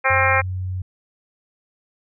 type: harmonic tone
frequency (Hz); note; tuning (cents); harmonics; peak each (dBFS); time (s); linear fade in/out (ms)
265.6; C4; +26; 2 / 3 / 4 / 5 / 6 / 7 / 8 / 9; -23 / -23 / -23 / -23 / -23 / -23 / -23 / -23; 0.04-0.42; 20
type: tone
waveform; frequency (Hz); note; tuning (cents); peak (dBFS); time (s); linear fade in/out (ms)
sine; 92.5; F#2; 0; -23; 0.1-0.82; 5
effects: none